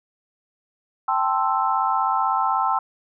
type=chord; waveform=sine; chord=A minor seventh; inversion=third; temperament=equal; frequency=784 / 880 / 1046.5 / 1318.5 Hz; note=G5 / A5 / C6 / E6; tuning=0 / 0 / 0 / 0 cents; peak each=-24 dBFS; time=1.08-2.79 s; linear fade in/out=5 ms; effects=none